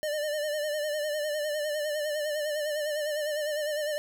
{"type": "tone with vibrato", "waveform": "square", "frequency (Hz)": 600, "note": "D5", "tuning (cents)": 37, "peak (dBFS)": -29, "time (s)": [0.03, 3.98], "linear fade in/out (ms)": 0, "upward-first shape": "sine", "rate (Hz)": 9.9, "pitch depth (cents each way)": 52, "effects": []}